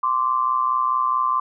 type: tone pair together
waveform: sine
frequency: 1042 / 1166.6 Hz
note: C6 / D6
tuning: -7 / -12 cents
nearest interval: major second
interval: 195 cents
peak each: -20 / -21 dBFS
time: 0.03-1.4 s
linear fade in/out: 5 ms
effects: none